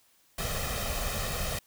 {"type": "noise with comb filter", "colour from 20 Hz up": "pink", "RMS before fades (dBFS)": -32, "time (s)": [0.38, 1.59], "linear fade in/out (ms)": 5, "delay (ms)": 1.6, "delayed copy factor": 0.7, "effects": ["white hiss -65 dBFS RMS until 1.66 s"]}